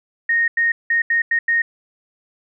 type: tone bursts at uneven times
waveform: sine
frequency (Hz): 1856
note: A#6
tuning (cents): -8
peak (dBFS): -14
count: 6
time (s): 0.29-0.48 / 0.57-0.72 / 0.9-1.02 / 1.1-1.22 / 1.31-1.39 / 1.48-1.62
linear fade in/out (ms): 5
effects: none